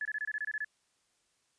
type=tone bursts; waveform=sine; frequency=1715 Hz; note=A6; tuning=45 cents flat; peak=-32 dBFS; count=10; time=0.01-0.646 s; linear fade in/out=2 ms; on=42 ms; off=24 ms; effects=white hiss -74 dBFS RMS until 1.58 s + resampled to 22050 Hz